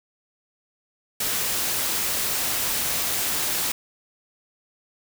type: noise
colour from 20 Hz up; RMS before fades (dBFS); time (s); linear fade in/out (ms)
white; -25; 1.2-3.72; 5
effects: none